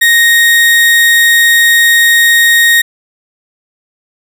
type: tone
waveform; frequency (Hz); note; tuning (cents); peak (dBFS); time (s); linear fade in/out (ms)
35% pulse; 1864.7; A#6; 0; -3; 0.01-2.82; 10
effects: none